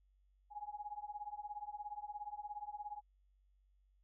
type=tone with tremolo; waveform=sine; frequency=832 Hz; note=G#5; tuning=3 cents sharp; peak=-39 dBFS; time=0.5-3.02 s; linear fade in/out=50 ms; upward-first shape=triangle; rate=17 Hz; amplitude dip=100%; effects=added 48 Hz sine -69 dBFS peak until 4.03 s